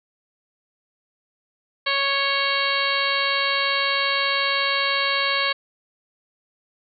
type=harmonic tone with a mistuned harmonic; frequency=554.4 Hz; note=C#5; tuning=in tune; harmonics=1 / 2 / 3 / 4 / 5 / 6 / 7 / 8; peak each=-30 / -26 / -27 / -26 / -29 / -29 / -28 / -29 dBFS; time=1.86-5.53 s; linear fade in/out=10 ms; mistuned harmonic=6; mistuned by=-60 cents; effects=none